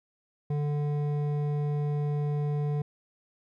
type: tone with hard clipping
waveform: sine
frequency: 146.83 Hz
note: D3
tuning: in tune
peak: -28 dBFS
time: 0.5-2.82 s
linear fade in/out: 5 ms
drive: 10 dB
effects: none